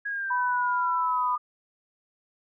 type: exponential sweep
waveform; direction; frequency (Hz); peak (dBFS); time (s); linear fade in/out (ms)
sine; down; 1661.2 to 1211; -28; 0.05-1.38; 10
type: tone with pitch glide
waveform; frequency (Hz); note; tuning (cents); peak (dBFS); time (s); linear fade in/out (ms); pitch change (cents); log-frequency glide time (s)
sine; 987.8 to 994.1; B5 to B5; 0 to +11; -24; 0.3-1.36; 10; +11; 0.61-1.03
effects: none